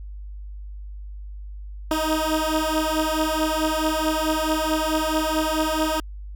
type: beating tone pair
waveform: 15% pulse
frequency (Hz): 311.1 / 315.7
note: D#4 / D#4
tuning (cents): 0 / +25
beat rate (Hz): 4.6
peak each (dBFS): -18 / -17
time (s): 1.91-6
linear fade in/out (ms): 2
effects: added 50 Hz sine -33 dBFS peak until 6.35 s